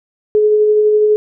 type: tone with tremolo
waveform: sine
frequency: 424.2 Hz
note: G#4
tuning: 37 cents sharp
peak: -7 dBFS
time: 0.35-1.16 s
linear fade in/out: 0 ms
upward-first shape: sine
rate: 12 Hz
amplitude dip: 25%
effects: none